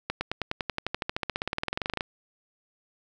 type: accelerating click train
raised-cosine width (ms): 0.3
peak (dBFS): -12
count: 30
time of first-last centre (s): 0.1-2.008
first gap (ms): 110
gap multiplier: 0.96
effects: none